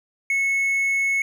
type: tone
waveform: triangle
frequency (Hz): 2196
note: C#7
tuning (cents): -17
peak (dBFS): -17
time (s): 0.3-1.22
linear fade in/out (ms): 2
effects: none